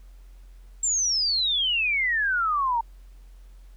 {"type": "exponential sweep", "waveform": "sine", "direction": "down", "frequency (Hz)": [7500, 900], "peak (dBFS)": -21, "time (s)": [0.83, 2.81], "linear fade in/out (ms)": 5, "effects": ["added 44 Hz sine -44 dBFS peak until 3.76 s", "pink hiss -64 dBFS RMS until 3.76 s"]}